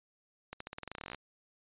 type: accelerating click train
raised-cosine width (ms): 0.3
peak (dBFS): -25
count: 18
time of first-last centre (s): 0.53-1.147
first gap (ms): 74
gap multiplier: 0.9
effects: resampled to 8000 Hz